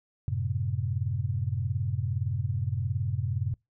sine chord, F# diminished, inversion none, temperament equal with one note detuned, 92.5 / 110 / 131.65 Hz, F#2 / A2 / C3, 0 / 0 / +11 cents, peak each -31 dBFS, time 0.28-3.54 s, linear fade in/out 0 ms, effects noise-tail reverb RT60 0.2 s tail -25 dB re dry

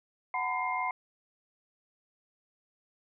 sine tone cluster, 740 / 924 / 1010 / 2119 Hz, F#5 / A#5 / B5 / C7, 0 / -16 / +39 / +21 cents, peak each -35 / -39 / -32 / -35 dBFS, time 0.34-0.91 s, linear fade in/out 2 ms, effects none

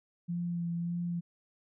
sine tone with vibrato, 171.8 Hz, F3, 28 cents flat, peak -31 dBFS, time 0.28-1.21 s, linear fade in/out 20 ms, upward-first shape sine, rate 1.7 Hz, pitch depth 19 cents each way, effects none

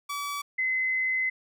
sawtooth / sine tone pair in turn, 1146 / 2044 Hz, D6 / C7, -43 / -41 cents, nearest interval minor seventh, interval 1002 cents, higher second, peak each -27 / -24 dBFS, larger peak second, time 0.09-0.42 / 0.58-1.3 s, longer second, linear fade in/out 10 ms, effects none

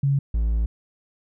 sine / triangle tone pair in turn, 139.1 / 55.76 Hz, C#3 / A1, +6 / +24 cents, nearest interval octave + major third, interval 1582 cents, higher first, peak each -17 dBFS, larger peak neither, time 0.03-0.19 / 0.34-0.66 s, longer second, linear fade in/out 5 ms, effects none

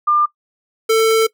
sine / square tone pair in turn, 1199 / 445.5 Hz, D6 / A4, +36 / +22 cents, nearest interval octave + perfect fourth, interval 1714 cents, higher first, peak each -11 dBFS, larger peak neither, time 0.07-0.26 / 0.89-1.27 s, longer second, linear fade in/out 10 ms, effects noise-tail reverb RT60 0.1 s tail -21 dB re dry

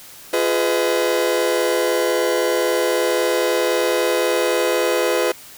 40% pulse chord, F half-diminished seventh, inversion none, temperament just, 349.2 / 419.1 / 502.9 / 628.6 Hz, F4 / Ab4 / Cb5 / Eb5, 0 / +16 / +31 / +18 cents, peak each -22 / -22 / -19 / -24 dBFS, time 0.33-5.32 s, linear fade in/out 5 ms, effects white hiss -41 dBFS RMS until 5.57 s

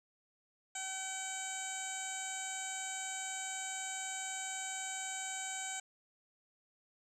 15% pulse tone with low-pass filter, 764 Hz, G5, 45 cents flat, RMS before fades -41 dBFS, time 0.75-5.8 s, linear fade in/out 5 ms, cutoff 7400 Hz, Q 7, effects none

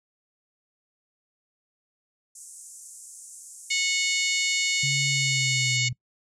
pink band-pass noise, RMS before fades -45 dBFS, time 2.35-5.77 s, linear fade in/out 5 ms, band 6600 to 9900 Hz, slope 48 dB/octave
harmonic tone, 732 Hz, F#5, 19 cents flat, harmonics 3 / 4 / 5 / 6 / 7 / 8 / 9 / 10, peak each -26 / -31 / -33 / -31 / -37 / -39 / -33 / -33 dBFS, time 3.7-5.89 s, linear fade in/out 10 ms
sine tone with pitch glide, 138.7 to 124.28 Hz, C#3 to B2, +1 to +11 cents, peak -28 dBFS, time 4.83-5.93 s, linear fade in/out 5 ms, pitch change -190 cents, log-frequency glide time 5.09-5.81 s
effects noise-tail reverb RT60 0.1 s tail -23 dB re dry

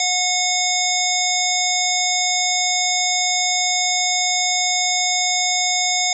harmonic tone, 727 Hz, F#5, 31 cents flat, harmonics 1 / 3 / 5 / 7 / 9 / 10, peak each -24 / -24 / -24 / -24 / -24 / -24 dBFS, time 0-6.13 s, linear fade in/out 2 ms, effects none

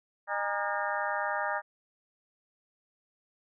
harmonic tone with a mistuned harmonic, 203 Hz, G#3, 39 cents flat, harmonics 3 / 4 / 5 / 6 / 7 / 8 / 9, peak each -36 / -35 / -36 / -37 / -38 / -37 / -38 dBFS, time 0.27-1.62 s, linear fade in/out 50 ms, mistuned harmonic 5, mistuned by -130 cents, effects none

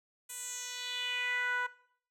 10% pulse tone with band-pass filter sweep, 493.9 Hz, B4, in tune, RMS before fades -36 dBFS, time 0.29-1.67 s, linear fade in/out 10 ms, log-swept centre 9900 to 1200 Hz, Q 3, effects noise-tail reverb RT60 0.6 s tail -18 dB re dry

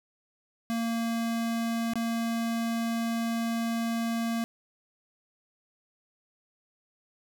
square tone with dropouts, 230 Hz, A#3, 23 cents flat, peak -28 dBFS, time 0.7-4.44 s, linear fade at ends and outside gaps 0 ms, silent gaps 1.935-1.956 s, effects none

